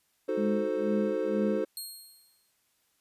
triangle chord, D# diminished seventh, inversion none, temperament equal, 311.1 / 370 / 440 / 523.3 Hz, D#4 / F#4 / A4 / C5, 0 / 0 / 0 / 0 cents, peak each -33 / -32 / -30 / -30 dBFS, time 0.28-1.65 s, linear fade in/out 10 ms
sine tone with tremolo, 208.2 Hz, G#3, 5 cents sharp, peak -26 dBFS, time 0.37-1.65 s, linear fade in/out 10 ms, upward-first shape sine, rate 2.1 Hz, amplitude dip 100%
10% pulse tone with exponential decay, 4253 Hz, C8, 27 cents sharp, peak -27 dBFS, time 1.77-2.51 s, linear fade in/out 1 ms, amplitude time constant 160 ms
effects white hiss -72 dBFS RMS until 3 s + resampled to 32000 Hz

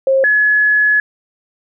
sine tone pair in turn, 535 / 1698.5 Hz, C5 / G#6, +38 / +38 cents, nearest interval octave + minor sixth, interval 2000 cents, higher second, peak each -9 dBFS, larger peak neither, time 0.07-0.24 / 0.24-1 s, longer second, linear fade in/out 2 ms, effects none

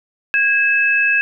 sine tone pair together, 1642 / 2601 Hz, G#6 / E7, -20 / -24 cents, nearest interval minor sixth, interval 796 cents, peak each -15 dBFS, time 0.34-1.21 s, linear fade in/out 0 ms, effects none

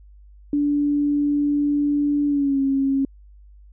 sine tone with pitch glide, 290.1 to 272.2 Hz, D4 to C#4, -21 to -31 cents, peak -17 dBFS, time 0.53-3.05 s, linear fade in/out 2 ms, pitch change -110 cents, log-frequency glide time 2.27-2.6 s, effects added 50 Hz sine -44 dBFS peak until 3.72 s

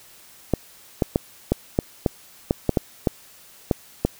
clicks, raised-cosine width 2 ms, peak -4 dBFS, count 12, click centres 0.537 / 1.022 / 1.159 / 1.52 / 1.789 / 2.062 / 2.509 / 2.693 / 2.772 / 3.072 / 3.712 / 4.05 s, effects white hiss -49 dBFS RMS until 4.19 s

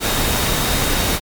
sine tone in noise, 3729 Hz, A#7, in tune, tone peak -29 dBFS, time 0-1.2 s, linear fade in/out 50 ms, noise pink, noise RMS -18 dBFS, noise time 0-1.2 s, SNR -14 dB, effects MP3 96 kbps

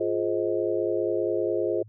sine chord, F minor seventh, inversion none, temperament just, 349.2 / 419.1 / 523.8 / 628.6 Hz, F4 / Ab4 / C5 / Eb5, 0 / +16 / +2 / +18 cents, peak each -27 / -28 / -30 / -31 dBFS, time 0-1.83 s, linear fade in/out 10 ms, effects added 108 Hz sine -46 dBFS peak until 1.88 s

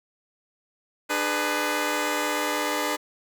10% pulse chord, G# diminished, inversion second, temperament just, 299 / 415.3 / 498.4 Hz, D4 / G#4 / B4, +31 / 0 / +16 cents, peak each -19 / -22 / -20 dBFS, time 1.09-2.97 s, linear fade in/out 20 ms, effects none

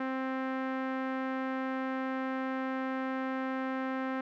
sawtooth tone with low-pass filter, 262.7 Hz, C4, 7 cents sharp, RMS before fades -34 dBFS, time 0-4.21 s, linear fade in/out 5 ms, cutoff 1700 Hz, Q 1.7, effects none

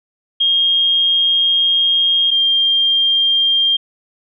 sine tone pair in turn, 3237 / 3198 Hz, G#7 / G7, -45 / +34 cents, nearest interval unison, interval 21 cents, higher first, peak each -11 dBFS, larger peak neither, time 0.4-2.31 / 2.31-3.77 s, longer first, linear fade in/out 10 ms, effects none

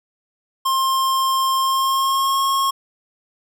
square tone with pitch glide, 1061 to 1085.8 Hz, C6 to C#6, +24 to -36 cents, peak -17 dBFS, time 0.65-2.71 s, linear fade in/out 10 ms, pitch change +40 cents, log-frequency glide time 1.58-2.41 s, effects none

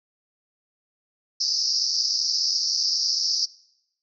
pink band-pass noise, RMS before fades -24 dBFS, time 1.4-3.46 s, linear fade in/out 10 ms, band 4700 to 5600 Hz, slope 96 dB/octave, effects noise-tail reverb RT60 0.8 s tail -22 dB re dry

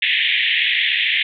pink band-pass noise, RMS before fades -18 dBFS, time 0.02-1.23 s, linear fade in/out 5 ms, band 1800 to 3600 Hz, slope 96 dB/octave, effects none

